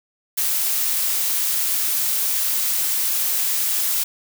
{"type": "noise", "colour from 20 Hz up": "blue", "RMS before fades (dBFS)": -21, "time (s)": [0.37, 4.04], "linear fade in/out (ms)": 10, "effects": []}